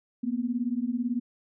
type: beating tone pair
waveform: sine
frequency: 233.1 / 251.1 Hz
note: A#3 / B3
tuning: 0 / +29 cents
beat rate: 18 Hz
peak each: -29 / -29 dBFS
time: 0.23-1.2 s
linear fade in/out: 10 ms
effects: none